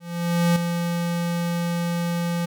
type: tone with ADSR envelope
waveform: square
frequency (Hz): 171.7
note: F3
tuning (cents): -29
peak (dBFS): -16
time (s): 0-2.46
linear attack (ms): 560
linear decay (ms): 4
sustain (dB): -7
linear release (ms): 12
effects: none